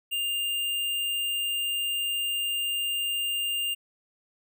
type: tone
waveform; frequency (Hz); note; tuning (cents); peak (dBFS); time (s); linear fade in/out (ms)
square; 2803; F7; +6; -27; 0.11-3.75; 20
effects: none